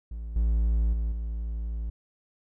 triangle tone with level steps, 56 Hz, A1, 31 cents sharp, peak -31 / -19 / -23 / -27 dBFS, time 0.11-1.9 s, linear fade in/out 5 ms, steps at 0.36 / 0.93 / 1.12 s, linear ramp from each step 2 ms, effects none

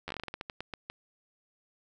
slowing click train, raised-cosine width 0.3 ms, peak -21 dBFS, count 15, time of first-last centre 0.08-0.9 s, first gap 11 ms, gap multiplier 1.23, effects none

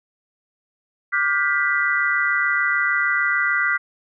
sine chord, G dominant seventh, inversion second, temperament equal with one note detuned, 1174.7 / 1421.3 / 1568 / 1975.5 Hz, D6 / F6 / G6 / B6, 0 / +30 / 0 / 0 cents, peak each -26 / -22 / -24 / -21 dBFS, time 1.12-3.78 s, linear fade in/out 20 ms, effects none

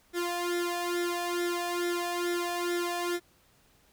sawtooth tone with flanger, 349.2 Hz, F4, in tune, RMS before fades -31 dBFS, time 0.13-3.2 s, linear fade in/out 50 ms, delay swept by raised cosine 0.54 to 1.19 ms, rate 2.3 Hz, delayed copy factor +0.85, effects pink hiss -64 dBFS RMS until 3.92 s

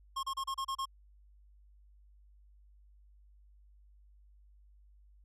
square tone bursts, 1077 Hz, C6, 50 cents sharp, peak -34 dBFS, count 7, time 0.16-0.856 s, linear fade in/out 10 ms, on 72 ms, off 32 ms, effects added 50 Hz sine -58 dBFS peak until 5.24 s + low-pass 10000 Hz 12 dB/octave

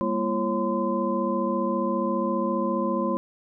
sine tone cluster, 201.1 / 235.9 / 339.9 / 544 / 1026 Hz, G3 / A#3 / F4 / C#5 / C6, +44 / +21 / -47 / -33 / -34 cents, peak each -29 dBFS, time 0.01-3.17 s, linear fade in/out 0 ms, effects none

